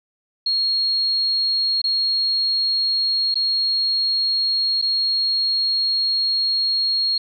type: tone with dropouts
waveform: sine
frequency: 4275 Hz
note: C8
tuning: 36 cents sharp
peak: -17 dBFS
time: 0.46-7.18 s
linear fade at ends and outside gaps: 5 ms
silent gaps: 1.817-1.84 / 3.343-3.355 / 4.816-4.823 s
effects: none